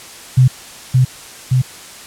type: tone with echo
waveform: sine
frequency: 128.5 Hz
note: C3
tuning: 31 cents flat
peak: -5 dBFS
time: 0.37-0.48 s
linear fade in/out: 10 ms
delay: 570 ms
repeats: 2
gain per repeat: -2 dB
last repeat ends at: 1.62 s
effects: white hiss -35 dBFS RMS until 2.06 s + low-pass 10000 Hz 12 dB/octave